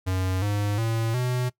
square tone with pitch steps, 93.2 / 102.82 / 113.42 / 125.13 Hz, F#2 / G#2 / A#2 / B2, +13 / -17 / -47 / +23 cents, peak -24 dBFS, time 0.06-1.5 s, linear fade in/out 20 ms, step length 360 ms, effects noise-tail reverb RT60 0.1 s tail -20 dB re dry

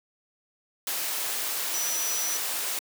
sine tone in noise, 5900 Hz, F#8, 6 cents flat, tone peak -29 dBFS, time 1.74-2.37 s, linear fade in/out 2 ms, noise white, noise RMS -30 dBFS, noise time 0.87-2.79 s, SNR -2 dB, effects high-pass 400 Hz 12 dB/octave

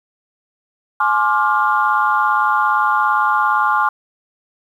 sine chord, D half-diminished seventh, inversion second, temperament just, 845.8 / 1057.2 / 1174.7 / 1409.6 Hz, Ab5 / C6 / D6 / F6, +31 / +18 / 0 / +16 cents, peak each -18 dBFS, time 1-3.89 s, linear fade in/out 5 ms, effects tanh soft clip ceiling -2 dBFS + 8-bit

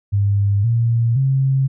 sine tone with pitch steps, 100.7 / 116.34 / 134.42 Hz, G2 / A#2 / C3, +47 / -3 / +47 cents, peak -13 dBFS, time 0.12-1.68 s, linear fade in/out 20 ms, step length 520 ms, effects none

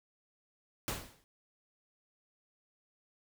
pink noise with exponential decay, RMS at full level -33 dBFS, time 0.88-1.24 s, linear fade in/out 0 ms, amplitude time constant 77 ms, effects none

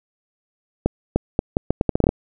accelerating click train, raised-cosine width 2 ms, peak -3 dBFS, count 12, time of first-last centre 0.86-2.091 s, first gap 300 ms, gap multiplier 0.77, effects none

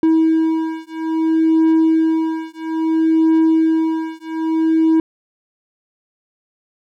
triangle beating tone pair, 321.3 / 321.9 Hz, E4 / E4, -44 / -41 cents, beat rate 0.6 Hz, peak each -14 dBFS, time 0.03-5 s, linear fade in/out 2 ms, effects none

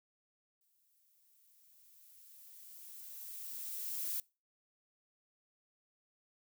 violet noise with exponential growth, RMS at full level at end -37 dBFS, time 0.61-4.2 s, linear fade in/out 1 ms, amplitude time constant 780 ms, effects noise-tail reverb RT60 0.3 s tail -24 dB re dry

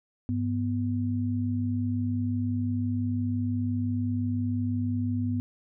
sine tone pair together, 101.09 / 246.9 Hz, G#2 / B3, -46 / 0 cents, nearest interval octave + minor third, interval 1546 cents, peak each -28 dBFS, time 0.29-5.4 s, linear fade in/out 0 ms, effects none

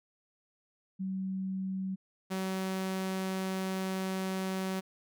sine / sawtooth tone pair in turn, 190 / 189.21 Hz, F#3 / F#3, +46 / +39 cents, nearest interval unison, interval 7 cents, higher first, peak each -32 / -28 dBFS, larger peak second, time 0.99-1.96 / 2.3-4.81 s, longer second, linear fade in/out 20 ms, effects none

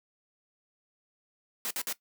white noise bursts, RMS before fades -33 dBFS, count 3, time 1.65-1.926 s, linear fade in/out 0 ms, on 56 ms, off 54 ms, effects noise-tail reverb RT60 0.1 s tail -17 dB re dry + high-pass 200 Hz 12 dB/octave

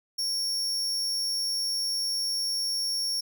40% pulse tone with amplitude modulation, 5500 Hz, F8, 27 cents flat, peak -24 dBFS, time 0.18-3.21 s, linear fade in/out 10 ms, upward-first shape sine, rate 269 Hz, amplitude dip 35%, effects none

